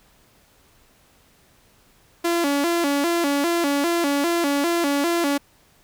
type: tone with vibrato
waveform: sawtooth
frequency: 311.1 Hz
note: D#4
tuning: in tune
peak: -15 dBFS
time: 2.24-5.38 s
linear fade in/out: 10 ms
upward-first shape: square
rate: 2.5 Hz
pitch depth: 160 cents each way
effects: pink hiss -57 dBFS RMS until 5.83 s